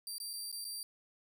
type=tone with dropouts; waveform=20% pulse; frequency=4699 Hz; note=D8; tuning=in tune; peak=-34 dBFS; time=0.07-0.83 s; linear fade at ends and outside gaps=1 ms; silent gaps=0.182-0.201 / 0.332-0.336 / 0.516-0.526 / 0.644-0.65 s; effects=none